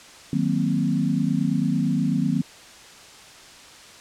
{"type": "chord", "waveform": "sine", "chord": "C half-diminished seventh", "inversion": "first", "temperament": "equal", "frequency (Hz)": [155.56, 185, 233.1, 261.6], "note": ["Eb3", "Gb3", "Bb3", "C4"], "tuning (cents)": [0, 0, 0, 0], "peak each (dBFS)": -25, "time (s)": [0.33, 2.42], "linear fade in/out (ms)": 2, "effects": ["white hiss -45 dBFS RMS until 4 s", "low-pass 7000 Hz 12 dB/octave"]}